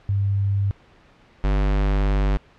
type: tone pair in turn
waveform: sine / square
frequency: 99.3 / 49.44 Hz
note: G2 / G1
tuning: +23 / +15 cents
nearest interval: octave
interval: 1208 cents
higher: first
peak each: -18 dBFS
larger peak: neither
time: 0.09-0.71 / 1.44-2.37 s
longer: second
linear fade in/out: 0 ms
effects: pink hiss -53 dBFS RMS until 2.58 s + low-pass 3000 Hz 12 dB/octave